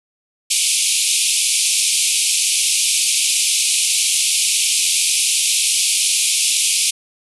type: band-pass noise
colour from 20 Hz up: white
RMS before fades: -17 dBFS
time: 0.5-6.91 s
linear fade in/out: 10 ms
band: 2300 to 11000 Hz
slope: 96 dB/octave
effects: none